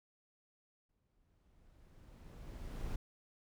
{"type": "noise with exponential growth", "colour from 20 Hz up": "brown", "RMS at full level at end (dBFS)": -40, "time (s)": [0.89, 2.96], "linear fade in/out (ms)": 5, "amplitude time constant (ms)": 450, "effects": []}